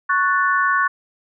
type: chord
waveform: sine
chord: F# minor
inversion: second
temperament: equal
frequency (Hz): 1108.7 / 1480 / 1760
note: C#6 / F#6 / A6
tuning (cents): 0 / 0 / 0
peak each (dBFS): -18 / -19 / -22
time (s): 0.09-0.88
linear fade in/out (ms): 10
effects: none